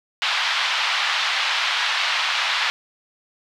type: band-pass noise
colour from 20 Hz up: white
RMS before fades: -22 dBFS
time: 0.22-2.7 s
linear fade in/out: 0 ms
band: 850 to 3900 Hz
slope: 24 dB/octave
effects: none